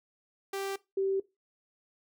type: tone pair in turn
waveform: sawtooth / sine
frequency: 392 / 387.7 Hz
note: G4 / G4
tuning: 0 / -19 cents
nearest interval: unison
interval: 19 cents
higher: first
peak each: -29 / -26 dBFS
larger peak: second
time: 0.53-0.76 / 0.97-1.2 s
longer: neither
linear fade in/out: 5 ms
effects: noise-tail reverb RT60 0.2 s tail -18 dB re dry